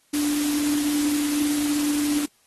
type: tone in noise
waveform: sine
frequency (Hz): 293.7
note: D4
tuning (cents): 0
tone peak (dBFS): -21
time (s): 0.13-2.26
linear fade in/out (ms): 10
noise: white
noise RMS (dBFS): -30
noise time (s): 0.13-2.26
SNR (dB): +6
effects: white hiss -62 dBFS RMS until 2.46 s + AAC 32 kbps